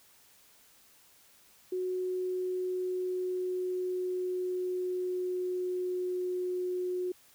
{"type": "tone with pitch glide", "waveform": "sine", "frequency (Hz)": [367.7, 362.8], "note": ["F#4", "F#4"], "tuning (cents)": [-11, -34], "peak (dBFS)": -30, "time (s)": [1.72, 7.12], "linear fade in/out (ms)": 5, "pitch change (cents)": -23, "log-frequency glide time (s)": [2.02, 6.59], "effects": ["white hiss -61 dBFS RMS until 7.34 s"]}